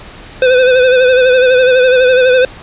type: tone with vibrato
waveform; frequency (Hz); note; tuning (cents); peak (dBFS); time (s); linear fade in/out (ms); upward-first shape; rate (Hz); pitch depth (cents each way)
square; 508; B4; +49; -6; 0.42-2.45; 2; sine; 12; 47
effects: pink hiss -33 dBFS RMS until 2.62 s + resampled to 8000 Hz